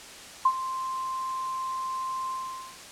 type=tone with ADSR envelope; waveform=sine; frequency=1046.5 Hz; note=C6; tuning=in tune; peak=-15 dBFS; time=0.45-2.78 s; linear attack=7 ms; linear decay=60 ms; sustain=-14 dB; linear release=490 ms; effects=white hiss -44 dBFS RMS until 2.91 s + low-pass 8000 Hz 12 dB/octave